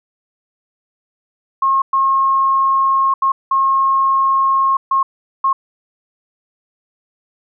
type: tone bursts at uneven times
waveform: sine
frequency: 1079 Hz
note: C#6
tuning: 47 cents flat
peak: -11 dBFS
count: 6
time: 1.62-1.82 / 1.93-3.14 / 3.22-3.32 / 3.51-4.77 / 4.91-5.03 / 5.44-5.53 s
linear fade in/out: 5 ms
effects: none